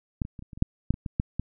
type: clicks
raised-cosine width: 5 ms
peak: -13 / -24 / -27 / -30 / -30 / -29 / -7 / -8 / -23 / -19 / -11 / -15 dBFS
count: 12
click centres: 0.218 / 0.251 / 0.392 / 0.424 / 0.532 / 0.575 / 0.624 / 0.906 / 0.941 / 1.062 / 1.199 / 1.396 s
effects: none